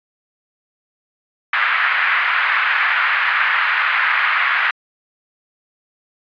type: band-pass noise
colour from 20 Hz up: pink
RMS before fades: -17 dBFS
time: 1.53-4.71 s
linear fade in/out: 5 ms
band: 1300 to 2200 Hz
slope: 24 dB/octave
effects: resampled to 11025 Hz